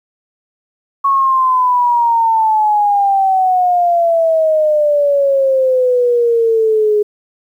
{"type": "exponential sweep", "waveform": "sine", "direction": "down", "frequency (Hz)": [1108.7, 415.3], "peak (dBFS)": -9, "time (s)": [1.04, 7.03], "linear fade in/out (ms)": 10, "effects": ["8-bit"]}